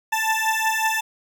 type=beating tone pair; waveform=20% pulse; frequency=880 / 885.4 Hz; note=A5 / A5; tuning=0 / +11 cents; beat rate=5.4 Hz; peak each=-18 dBFS; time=0.12-1.01 s; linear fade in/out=10 ms; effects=none